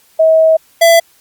sine / square tone pair in turn, 641 / 669.2 Hz, E5 / E5, -49 / +26 cents, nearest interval minor second, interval 75 cents, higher second, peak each -5 dBFS, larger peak neither, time 0.19-0.57 / 0.81-1 s, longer first, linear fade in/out 10 ms, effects white hiss -50 dBFS RMS until 1.2 s + Opus 48 kbps

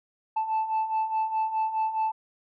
sine beating tone pair, 875 / 879.8 Hz, A5 / A5, -10 / 0 cents, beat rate 4.8 Hz, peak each -29 / -24 dBFS, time 0.36-2.12 s, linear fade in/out 10 ms, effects tanh soft clip ceiling -21 dBFS

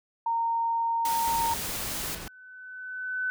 sine tone, 922 Hz, A#5, 19 cents flat, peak -24 dBFS, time 0.26-1.54 s, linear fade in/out 5 ms
white noise, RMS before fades -34 dBFS, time 1.05-2.15 s, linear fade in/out 2 ms
pink noise with tremolo, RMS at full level -38 dBFS, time 1.27-2.28 s, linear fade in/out 2 ms, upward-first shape sine, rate 17 Hz, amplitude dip 25%
sine tone with exponential growth, 1508 Hz, F#6, 32 cents sharp, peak -25 dBFS, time 1.64-3.3 s, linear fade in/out 0 ms, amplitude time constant 360 ms
effects none

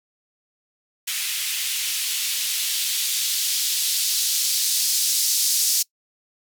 violet noise with band-pass filter sweep, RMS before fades -23 dBFS, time 1.07-5.83 s, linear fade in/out 10 ms, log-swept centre 2500 to 5200 Hz, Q 1.4, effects noise-tail reverb RT60 0.1 s tail -24 dB re dry

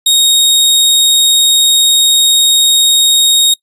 sawtooth tone, 3742 Hz, A#7, 6 cents sharp, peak -3 dBFS, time 0.06-3.54 s, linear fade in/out 5 ms, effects noise-tail reverb RT60 0.1 s tail -24 dB re dry + resampled to 32000 Hz

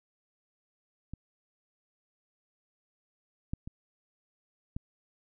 clicks, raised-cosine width 5 ms, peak -27 / -20 / -28 / -23 dBFS, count 4, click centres 1.136 / 3.535 / 3.675 / 4.765 s, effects none

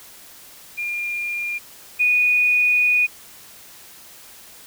sine tone pair in turn, 2406 / 2468 Hz, D7 / D#7, +41 / -15 cents, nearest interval unison, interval 44 cents, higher second, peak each -23 / -14 dBFS, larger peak second, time 0.77-1.59 / 1.99-3.07 s, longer second, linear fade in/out 20 ms, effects white hiss -44 dBFS RMS until 4.66 s

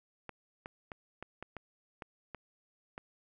clicks, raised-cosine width 0.5 ms, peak -27 dBFS, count 9, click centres 0.293 / 0.659 / 0.918 / 1.226 / 1.426 / 1.567 / 2.022 / 2.347 / 2.979 s, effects none

